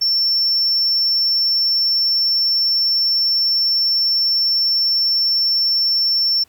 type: tone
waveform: sine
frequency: 5410 Hz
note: E8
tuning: 44 cents sharp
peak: -12 dBFS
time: 0.01-6.44 s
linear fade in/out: 10 ms
effects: tanh soft clip ceiling -12 dBFS + pink hiss -56 dBFS RMS until 6.48 s